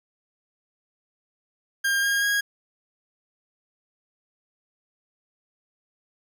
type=tone with pitch steps; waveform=40% pulse; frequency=1606 / 1623.7 / 1641.6 Hz; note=G6 / G#6 / G#6; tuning=+41 / -40 / -21 cents; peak=-20 dBFS; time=1.84-2.41 s; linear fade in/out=10 ms; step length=190 ms; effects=none